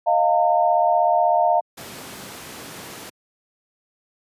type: chord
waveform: sine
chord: Eb suspended second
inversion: none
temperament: equal with one note detuned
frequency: 622.3 / 698.5 / 909.5 Hz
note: Eb5 / F5 / Bb5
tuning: 0 / 0 / -43 cents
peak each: -21 / -17 / -21 dBFS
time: 0.06-1.61 s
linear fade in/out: 20 ms
type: noise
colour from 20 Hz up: pink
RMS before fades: -36 dBFS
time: 1.77-3.1 s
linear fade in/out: 10 ms
effects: high-pass 150 Hz 12 dB/octave + resampled to 32000 Hz